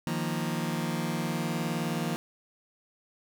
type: chord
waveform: sawtooth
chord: Eb suspended second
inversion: none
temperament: just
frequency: 155.56 / 175.01 / 233.3 Hz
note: Eb3 / F3 / Bb3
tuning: 0 / +4 / +2 cents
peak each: -29 dBFS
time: 0.07-2.16 s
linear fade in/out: 0 ms
effects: none